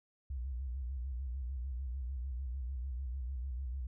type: tone with vibrato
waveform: sine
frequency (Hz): 64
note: C2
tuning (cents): -38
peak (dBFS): -36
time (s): 0.3-3.87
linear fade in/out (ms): 5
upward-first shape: square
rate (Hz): 6.7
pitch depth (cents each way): 100
effects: none